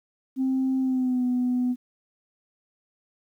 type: tone with pitch glide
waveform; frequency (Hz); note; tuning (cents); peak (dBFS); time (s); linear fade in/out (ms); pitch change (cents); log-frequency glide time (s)
sine; 262.8 to 248.8; C4 to B3; +8 to +13; -20; 0.36-1.76; 50; -95; 0.8-1.24
effects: tanh soft clip ceiling -18 dBFS + 10-bit